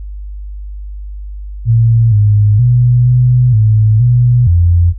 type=tone with pitch steps; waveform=sine; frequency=114.8 / 104.2 / 122.5 / 124.6 / 108.3 / 122.1 / 86.3 Hz; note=A#2 / G#2 / B2 / B2 / A2 / B2 / F2; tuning=-26 / +6 / -14 / +16 / -27 / -19 / -20 cents; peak=-5 dBFS; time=1.65-4.94 s; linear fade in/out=50 ms; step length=470 ms; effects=added 50 Hz sine -22 dBFS peak until 4.98 s